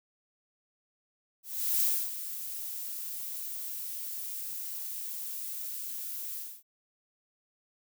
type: noise with ADSR envelope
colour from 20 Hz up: violet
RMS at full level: -26 dBFS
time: 1.43-6.63 s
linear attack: 390 ms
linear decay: 280 ms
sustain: -12 dB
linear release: 260 ms
effects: none